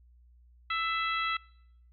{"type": "harmonic tone with a mistuned harmonic", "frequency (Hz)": 659.3, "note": "E5", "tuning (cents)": 0, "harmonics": [2, 3, 4, 5, 6], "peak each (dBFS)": [-31, -35, -37, -39, -41], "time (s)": [0.7, 1.37], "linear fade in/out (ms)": 5, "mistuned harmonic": 3, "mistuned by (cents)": 24, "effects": ["noise-tail reverb RT60 0.8 s tail -25 dB re dry", "added 60 Hz sine -56 dBFS peak until 1.92 s"]}